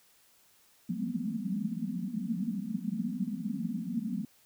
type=band-pass noise; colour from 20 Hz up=white; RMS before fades=-34 dBFS; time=0.89-4.25 s; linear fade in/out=5 ms; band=170 to 250 Hz; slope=96 dB/octave; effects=white hiss -64 dBFS RMS until 4.45 s